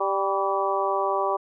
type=harmonic tone with a mistuned harmonic; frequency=196 Hz; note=G3; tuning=in tune; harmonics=2 / 3 / 4 / 5 / 6; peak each=-28 / -28 / -28 / -28 / -28 dBFS; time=0-1.37 s; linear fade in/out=10 ms; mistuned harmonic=6; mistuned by=-39 cents; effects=none